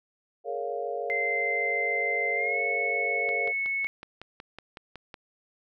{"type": "chord", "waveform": "sine", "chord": "Bb minor seventh", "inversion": "third", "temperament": "just", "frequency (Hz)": [419.5, 466.2, 559.4, 699.2], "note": ["Ab4", "Bb4", "Db5", "F5"], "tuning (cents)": [17, 0, 16, 2], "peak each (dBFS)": [-36, -34, -35, -34], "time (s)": [0.44, 3.53], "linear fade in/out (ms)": 50}
{"type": "tone with pitch glide", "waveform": "sine", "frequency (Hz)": [2078, 2202], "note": ["C7", "C#7"], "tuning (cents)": [-12, -12], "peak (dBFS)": -26, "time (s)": [1.1, 3.87], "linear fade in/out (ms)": 0, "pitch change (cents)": 100, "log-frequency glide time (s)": [2.34, 2.59]}
{"type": "click train", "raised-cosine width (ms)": 0.3, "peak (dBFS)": -25, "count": 11, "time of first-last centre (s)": [3.29, 5.142], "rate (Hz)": 5.4}
{"effects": []}